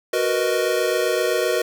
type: chord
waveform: square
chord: B major seventh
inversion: second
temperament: equal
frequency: 370 / 466.2 / 493.9 / 622.3 Hz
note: F#4 / A#4 / B4 / D#5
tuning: 0 / 0 / 0 / 0 cents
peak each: -25 dBFS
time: 0.13-1.62 s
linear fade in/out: 5 ms
effects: none